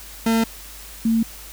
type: tone pair in turn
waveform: 40% pulse / sine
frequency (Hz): 226.2 / 226.2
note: A3 / A3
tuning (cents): +48 / +48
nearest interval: unison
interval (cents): 0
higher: neither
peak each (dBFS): -15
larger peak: neither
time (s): 0.26-0.44 / 1.05-1.23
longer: neither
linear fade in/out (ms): 5
effects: added 50 Hz sine -42 dBFS peak until 1.52 s + white hiss -40 dBFS RMS until 1.52 s